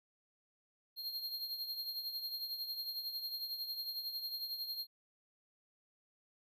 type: tone with tremolo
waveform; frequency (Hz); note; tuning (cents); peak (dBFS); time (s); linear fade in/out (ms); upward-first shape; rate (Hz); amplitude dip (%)
square; 4221; C8; +14; -37; 0.96-4.87; 50; triangle; 11; 65
effects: none